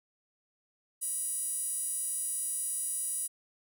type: tone with high-pass filter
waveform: sawtooth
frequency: 977 Hz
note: B5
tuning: 19 cents flat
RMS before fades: -34 dBFS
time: 1.01-3.28 s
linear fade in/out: 20 ms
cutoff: 9700 Hz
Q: 7.5
effects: none